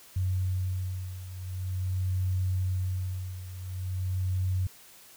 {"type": "beating tone pair", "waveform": "sine", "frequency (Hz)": [92.5, 92.95], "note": ["F#2", "F#2"], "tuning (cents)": [0, 8], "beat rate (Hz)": 0.45, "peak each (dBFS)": [-29, -33], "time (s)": [0.16, 4.67], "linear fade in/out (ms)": 5, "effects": ["white hiss -53 dBFS RMS until 5.16 s"]}